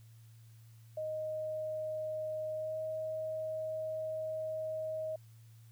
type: tone with pitch glide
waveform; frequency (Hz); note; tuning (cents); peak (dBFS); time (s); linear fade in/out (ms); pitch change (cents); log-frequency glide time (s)
sine; 622.3 to 629.5; D#5 to D#5; 0 to +20; -35; 0.97-5.16; 5; +20; 2.55-2.78
effects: added 113 Hz sine -54 dBFS peak until 5.71 s + white hiss -69 dBFS RMS until 5.71 s